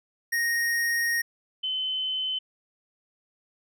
square / sine tone pair in turn, 1864.7 / 3050 Hz, A#6 / G7, 0 / -48 cents, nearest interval major sixth, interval 852 cents, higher second, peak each -24 / -26 dBFS, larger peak first, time 0.32-1.22 / 1.63-2.39 s, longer first, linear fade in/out 10 ms, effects none

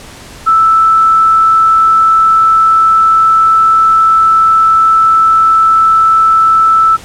sine tone, 1318.5 Hz, E6, in tune, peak -4 dBFS, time 0.46-6.97 s, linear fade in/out 20 ms, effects pink hiss -32 dBFS RMS until 7.04 s + low-pass 10000 Hz 12 dB/octave

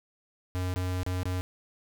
square tone with dropouts, 91.3 Hz, F#2, 23 cents flat, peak -29 dBFS, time 0.55-1.41 s, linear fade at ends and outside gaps 0 ms, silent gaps 0.74-0.76 / 1.032-1.064 / 1.232-1.255 s, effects none

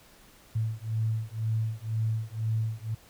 sine beating tone pair, 110 / 112 Hz, A2 / A2, 0 / +31 cents, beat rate 2 Hz, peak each -30 dBFS, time 0.55-2.95 s, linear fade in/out 10 ms, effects pink hiss -56 dBFS RMS until 3.09 s

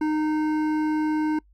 sine tone with hard clipping, 307.9 Hz, D#4, 18 cents flat, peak -23 dBFS, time 0.01-1.39 s, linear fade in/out 5 ms, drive 11 dB, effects noise-tail reverb RT60 0.1 s tail -25 dB re dry + added 50 Hz sine -54 dBFS peak until 1.53 s

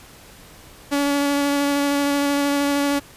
sawtooth tone with vibrato, 284.2 Hz, C#4, 43 cents sharp, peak -14 dBFS, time 0.91-3 s, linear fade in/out 20 ms, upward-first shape square, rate 13 Hz, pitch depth 9 cents each way, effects pink hiss -45 dBFS RMS until 3.16 s + resampled to 32000 Hz

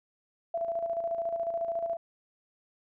sine tone with tremolo, 672 Hz, E5, 33 cents sharp, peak -27 dBFS, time 0.54-1.97 s, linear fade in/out 5 ms, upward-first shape square, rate 14 Hz, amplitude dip 50%, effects none

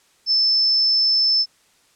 sine tone, 5274 Hz, E8, in tune, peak -14 dBFS, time 0.26-1.46 s, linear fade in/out 50 ms, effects white hiss -58 dBFS RMS until 1.95 s + low-pass 9000 Hz 12 dB/octave

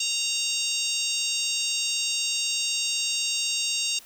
harmonic tone, 928 Hz, A#5, 8 cents flat, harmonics 3 / 4 / 5 / 6 / 7 / 8 / 9, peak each -30 / -31 / -32 / -33 / -33 / -34 / -35 dBFS, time 0-3.99 s, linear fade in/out 5 ms, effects white hiss -50 dBFS RMS until 4.05 s

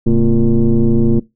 sine tone with frequency modulation, 106.3 Hz, G#2, 41 cents sharp, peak -7 dBFS, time 0.06-1.2 s, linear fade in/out 10 ms, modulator 120 Hz, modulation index 2, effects noise-tail reverb RT60 0.2 s tail -21 dB re dry + tanh soft clip ceiling -3 dBFS

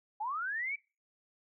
sine linear sweep, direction up, 805 to 2332 Hz, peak -33 dBFS, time 0.2-0.76 s, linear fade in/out 10 ms, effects noise-tail reverb RT60 0.3 s tail -22 dB re dry

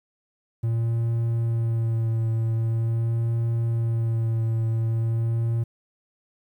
triangle tone with vibrato, 114.4 Hz, A#2, 32 cents flat, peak -19 dBFS, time 0.63-5.64 s, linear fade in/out 10 ms, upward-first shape sine, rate 0.44 Hz, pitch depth 22 cents each way, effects 10-bit

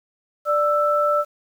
sine tone pair together, 590 / 1324.5 Hz, D5 / E6, +8 / +8 cents, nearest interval octave + major second, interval 1400 cents, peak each -19 dBFS, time 0.45-1.25 s, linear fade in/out 50 ms, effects 8-bit

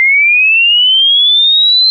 sine linear sweep, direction up, 2074 to 4130 Hz, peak -5 dBFS, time 0-1.9 s, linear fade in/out 0 ms, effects none

